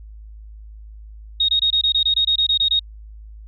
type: tone bursts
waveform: sine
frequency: 3741 Hz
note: A#7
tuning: 5 cents sharp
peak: -14 dBFS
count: 13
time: 1.4-2.794 s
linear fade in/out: 5 ms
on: 86 ms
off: 23 ms
effects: added 53 Hz sine -36 dBFS peak until 3.47 s